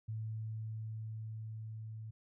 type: tone with level ramp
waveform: sine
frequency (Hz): 110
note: A2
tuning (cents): 0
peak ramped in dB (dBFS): -37 to -43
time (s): 0.08-2.11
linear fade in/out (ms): 10
effects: none